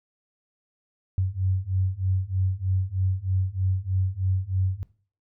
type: beating tone pair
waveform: sine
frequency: 92.5 / 95.7 Hz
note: F#2 / G2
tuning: 0 / -41 cents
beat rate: 3.2 Hz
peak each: -26 / -25 dBFS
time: 1.18-4.83 s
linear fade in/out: 0 ms
effects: noise-tail reverb RT60 0.4 s tail -18 dB re dry